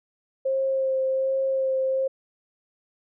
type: tone with vibrato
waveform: sine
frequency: 531 Hz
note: C5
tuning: 25 cents sharp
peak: -21 dBFS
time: 0.45-2.08 s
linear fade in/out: 10 ms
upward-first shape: sine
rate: 1.3 Hz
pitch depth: 14 cents each way
effects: none